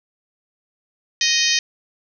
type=harmonic tone; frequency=622.3 Hz; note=D#5; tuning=in tune; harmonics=3 / 4 / 5 / 6 / 7 / 8 / 9 / 10; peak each=-24 / -24 / -24 / -24 / -24 / -24 / -24 / -24 dBFS; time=1.21-1.59 s; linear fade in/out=2 ms; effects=none